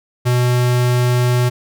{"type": "tone", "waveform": "square", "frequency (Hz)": 123.47, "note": "B2", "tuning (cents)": 0, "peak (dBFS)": -13, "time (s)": [0.25, 1.5], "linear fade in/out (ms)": 20, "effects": []}